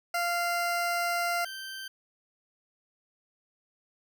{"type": "tone pair in turn", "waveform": "20% pulse", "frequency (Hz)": [694, 1558], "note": ["F5", "G6"], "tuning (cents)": [-11, -11], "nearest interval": "octave + major second", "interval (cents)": 1400, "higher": "second", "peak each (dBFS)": [-22, -33], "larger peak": "first", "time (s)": [[0.14, 1.45], [1.45, 1.88]], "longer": "first", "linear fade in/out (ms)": 5, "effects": []}